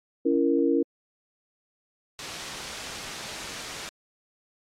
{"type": "chord", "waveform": "sine", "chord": "A# diminished", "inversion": "first", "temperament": "just", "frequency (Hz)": [279.7, 335.6, 466.2], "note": ["C#4", "E4", "A#4"], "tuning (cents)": [16, 31, 0], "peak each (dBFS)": [-24, -24, -25], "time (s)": [0.25, 0.83], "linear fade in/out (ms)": 10}
{"type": "noise", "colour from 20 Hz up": "white", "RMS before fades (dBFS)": -34, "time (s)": [2.19, 3.89], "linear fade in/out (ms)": 0}
{"effects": ["low-pass 6000 Hz 12 dB/octave", "AAC 48 kbps"]}